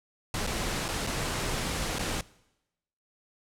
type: noise with dropouts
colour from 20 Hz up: pink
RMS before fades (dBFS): -31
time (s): 0.34-2.21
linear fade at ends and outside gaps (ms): 2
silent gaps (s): 0.467-0.472 / 0.882-0.887 / 1.067-1.071 / 1.986-1.992
effects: noise-tail reverb RT60 0.9 s tail -21 dB re dry + low-pass 10000 Hz 12 dB/octave